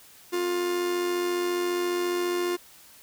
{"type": "tone with amplitude modulation", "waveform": "45% pulse", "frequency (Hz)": 353.2, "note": "F4", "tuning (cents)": 20, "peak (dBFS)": -23, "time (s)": [0.32, 2.57], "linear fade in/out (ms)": 20, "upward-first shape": "sine", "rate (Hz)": 94.6, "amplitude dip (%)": 40, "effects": ["white hiss -52 dBFS RMS until 3.02 s"]}